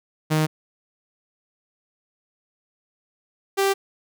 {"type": "tone pair in turn", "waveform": "sawtooth", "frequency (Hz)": [155.56, 392], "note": ["D#3", "G4"], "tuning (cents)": [0, 0], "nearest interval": "octave + major third", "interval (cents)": 1600, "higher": "second", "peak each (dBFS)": -14, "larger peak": "neither", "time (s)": [[0.3, 0.47], [3.57, 3.74]], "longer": "neither", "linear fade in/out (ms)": 20, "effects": []}